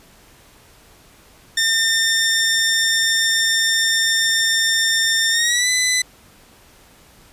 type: tone with pitch glide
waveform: 15% pulse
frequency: 1807 to 2005 Hz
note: A6 to B6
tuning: +46 to +26 cents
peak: -9 dBFS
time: 1.57-6.02 s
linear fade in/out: 5 ms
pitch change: +180 cents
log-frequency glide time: 5.3-5.69 s
effects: pink hiss -49 dBFS RMS until 7.32 s + resampled to 32000 Hz